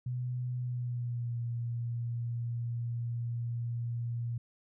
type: tone with pitch glide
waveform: sine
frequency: 124.4 to 118.23 Hz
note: B2 to A#2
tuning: +13 to +25 cents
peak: -32 dBFS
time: 0.06-4.38 s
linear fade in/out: 5 ms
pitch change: -88 cents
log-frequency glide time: 0.58-1.39 s
effects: none